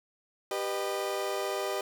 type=chord; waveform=30% pulse; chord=G augmented; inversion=none; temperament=equal with one note detuned; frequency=392 / 493.9 / 609.8 Hz; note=G4 / B4 / D#5; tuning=0 / 0 / -35 cents; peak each=-31 / -34 / -32 dBFS; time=0.51-1.81 s; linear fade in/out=2 ms; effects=none